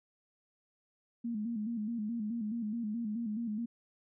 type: tone with vibrato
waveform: sine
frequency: 222.5 Hz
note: A3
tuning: 20 cents sharp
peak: -33 dBFS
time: 1.24-3.66 s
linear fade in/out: 10 ms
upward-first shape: square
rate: 4.7 Hz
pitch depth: 90 cents each way
effects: none